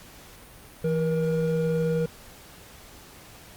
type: tone pair together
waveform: triangle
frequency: 164.81 / 475.4 Hz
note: E3 / A#4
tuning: 0 / +34 cents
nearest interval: octave + tritone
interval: 1834 cents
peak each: -23 dBFS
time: 0.84-2.06 s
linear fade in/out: 5 ms
effects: pink hiss -48 dBFS RMS until 3.56 s + Opus 48 kbps